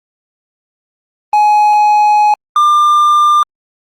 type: tone pair in turn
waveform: triangle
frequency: 840 / 1195.6 Hz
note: G#5 / D6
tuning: +19 / +31 cents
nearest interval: tritone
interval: 612 cents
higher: second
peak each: -4 dBFS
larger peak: neither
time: 1.33-2.34 / 2.56-3.43 s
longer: first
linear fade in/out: 2 ms
effects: Opus 24 kbps